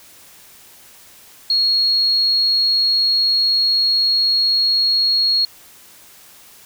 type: tone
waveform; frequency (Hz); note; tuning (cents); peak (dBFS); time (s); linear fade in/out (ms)
sine; 4304; C8; +48; -13; 1.5-5.45; 2
effects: white hiss -45 dBFS RMS until 6.65 s